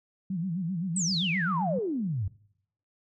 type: tone with vibrato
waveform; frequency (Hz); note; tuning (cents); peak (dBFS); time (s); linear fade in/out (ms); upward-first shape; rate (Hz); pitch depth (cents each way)
sine; 177; F3; +23; -28; 0.3-1.79; 5; sine; 7.7; 160
type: exponential sweep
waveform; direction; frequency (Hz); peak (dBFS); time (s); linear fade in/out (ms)
sine; down; 8320 to 87.31; -27; 0.96-2.28; 5
effects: noise-tail reverb RT60 0.7 s tail -22 dB re dry